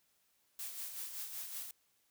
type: noise with tremolo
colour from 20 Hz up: blue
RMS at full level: -42 dBFS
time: 0.59-1.71 s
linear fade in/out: 2 ms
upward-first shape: sine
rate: 5.3 Hz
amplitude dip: 50%
effects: white hiss -75 dBFS RMS until 2.1 s